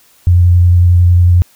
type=tone with vibrato; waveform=sine; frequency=88.2 Hz; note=F2; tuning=18 cents sharp; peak=-4 dBFS; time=0.27-1.42 s; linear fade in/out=0 ms; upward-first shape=sine; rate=11 Hz; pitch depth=16 cents each way; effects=white hiss -48 dBFS RMS until 1.55 s